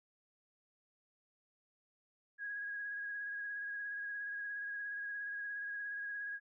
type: tone with vibrato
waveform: sine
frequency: 1651 Hz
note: G#6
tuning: 11 cents flat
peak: -39 dBFS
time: 2.38-6.4 s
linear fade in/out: 50 ms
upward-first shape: triangle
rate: 17 Hz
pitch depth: 31 cents each way
effects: none